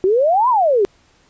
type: exponential two-way sweep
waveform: sine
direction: up then down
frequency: 359 to 1046.5 to 376.8 Hz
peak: -11 dBFS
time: 0.04-0.85 s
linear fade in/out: 0 ms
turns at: 0.49 s
effects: pink hiss -55 dBFS RMS until 1.29 s + resampled to 16000 Hz